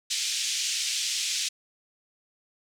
white band-pass noise, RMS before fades -29 dBFS, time 0.1-1.49 s, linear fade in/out 10 ms, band 2500 to 7100 Hz, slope 24 dB/octave, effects none

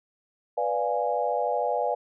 sine chord, B diminished seventh, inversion none, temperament equal, 493.9 / 587.3 / 698.5 / 830.6 Hz, B4 / D5 / F5 / Ab5, 0 / 0 / 0 / 0 cents, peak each -29 dBFS, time 0.57-1.95 s, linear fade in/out 10 ms, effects none

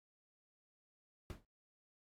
brown noise with exponential decay, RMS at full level -41 dBFS, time 1.3-1.45 s, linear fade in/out 0 ms, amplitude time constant 32 ms, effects AAC 48 kbps

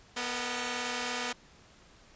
5% pulse tone cluster, 244.9 / 453.2 / 623 / 763 Hz, B3 / A#4 / D#5 / G5, -14 / -49 / +2 / -47 cents, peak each -23 / -27 / -31 / -30 dBFS, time 0.16-1.33 s, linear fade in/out 10 ms, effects pink hiss -58 dBFS RMS until 2.15 s + resampled to 16000 Hz

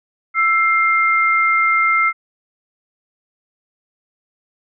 sine tone pair together, 1330 / 2108 Hz, E6 / C7, +15 / +12 cents, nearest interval minor sixth, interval 797 cents, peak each -15 dBFS, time 0.34-2.13 s, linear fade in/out 50 ms, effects none

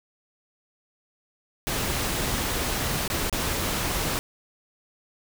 pink noise with dropouts, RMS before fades -27 dBFS, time 1.67-4.19 s, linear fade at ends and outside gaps 0 ms, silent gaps 3.078-3.101 / 3.297-3.327 s, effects none

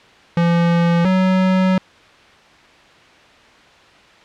square tone pair in turn, 170.5 / 186.93 Hz, F3 / F#3, -41 / +18 cents, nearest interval major second, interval 159 cents, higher second, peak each -13 dBFS, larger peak neither, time 0.37-1.05 / 1.05-1.78 s, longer second, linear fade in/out 2 ms, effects white hiss -46 dBFS RMS until 4.24 s + low-pass 3000 Hz 12 dB/octave

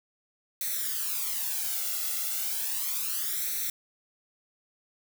blue noise with flanger, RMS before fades -31 dBFS, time 0.61-3.7 s, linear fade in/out 2 ms, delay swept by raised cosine 0.5 to 1.5 ms, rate 0.34 Hz, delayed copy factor +0.8, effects none

